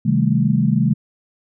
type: chord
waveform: sine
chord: A half-diminished seventh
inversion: first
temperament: just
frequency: 132 / 158.4 / 198 / 220 Hz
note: C3 / Eb3 / G3 / A3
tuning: +16 / +31 / +18 / 0 cents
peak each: -19 dBFS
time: 0.05-0.94 s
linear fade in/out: 10 ms
effects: none